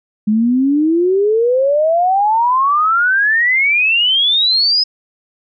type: exponential sweep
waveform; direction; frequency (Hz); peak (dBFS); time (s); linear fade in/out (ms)
sine; up; 207.7 to 5120; -10; 0.27-4.84; 10
effects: none